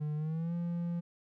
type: tone with pitch glide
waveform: triangle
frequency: 150.4 to 171.77 Hz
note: D3 to F3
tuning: +42 to -28 cents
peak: -30 dBFS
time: 0-1.01 s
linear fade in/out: 20 ms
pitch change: +230 cents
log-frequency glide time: 0.15-0.54 s
effects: none